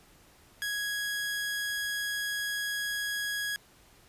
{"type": "tone", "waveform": "sawtooth", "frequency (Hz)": 1661.2, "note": "G#6", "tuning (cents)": 0, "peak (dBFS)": -27, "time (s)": [0.62, 3.56], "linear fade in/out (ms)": 0, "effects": ["pink hiss -59 dBFS RMS until 4.08 s", "resampled to 32000 Hz"]}